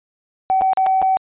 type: tone with dropouts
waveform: sine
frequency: 761 Hz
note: F#5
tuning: 48 cents sharp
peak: -12 dBFS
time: 0.5-1.17 s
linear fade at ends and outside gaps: 0 ms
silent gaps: 0.611-0.619 / 0.733-0.773 / 0.863-0.867 / 1.017-1.025 s
effects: tanh soft clip ceiling -8 dBFS + resampled to 8000 Hz